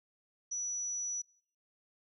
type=tone; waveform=sine; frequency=5900 Hz; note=F#8; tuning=6 cents flat; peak=-34 dBFS; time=0.51-1.22 s; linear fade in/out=10 ms; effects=noise-tail reverb RT60 0.5 s tail -20 dB re dry